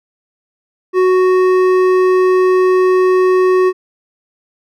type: tone with hard clipping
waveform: sine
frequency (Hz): 370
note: F#4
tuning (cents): 0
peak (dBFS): -10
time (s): 0.93-3.73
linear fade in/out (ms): 50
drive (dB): 10
effects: none